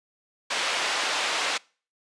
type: band-pass noise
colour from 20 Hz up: white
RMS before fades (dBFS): -27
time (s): 0.5-1.58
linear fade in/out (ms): 10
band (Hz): 510 to 3600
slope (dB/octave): 12
effects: noise-tail reverb RT60 0.4 s tail -25 dB re dry + resampled to 22050 Hz